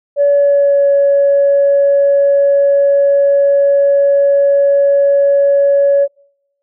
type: tone with pitch glide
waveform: sine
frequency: 570 to 561.8 Hz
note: C#5 to C#5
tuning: +48 to +23 cents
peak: -6 dBFS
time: 0.16-6.08 s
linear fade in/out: 50 ms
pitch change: -25 cents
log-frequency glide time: 0.28-0.87 s
effects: noise-tail reverb RT60 0.8 s tail -26 dB re dry + tanh soft clip ceiling -3 dBFS